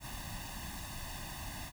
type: noise with comb filter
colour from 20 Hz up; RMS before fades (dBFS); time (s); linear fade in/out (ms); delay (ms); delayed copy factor
pink; -43; 0-1.72; 50; 1.1; +0.95
effects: none